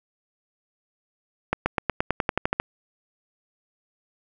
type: accelerating click train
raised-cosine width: 0.5 ms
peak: -6 dBFS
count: 12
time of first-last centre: 1.53-2.6 s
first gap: 130 ms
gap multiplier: 0.94
effects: none